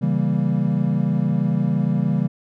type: chord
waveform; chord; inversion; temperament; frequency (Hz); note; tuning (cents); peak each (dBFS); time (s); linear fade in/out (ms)
triangle; C# diminished seventh; none; equal; 138.59 / 164.81 / 196 / 233.1; C#3 / E3 / G3 / Bb3; 0 / 0 / 0 / 0; -21 / -20 / -20 / -24; 0.01-2.28; 20
effects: none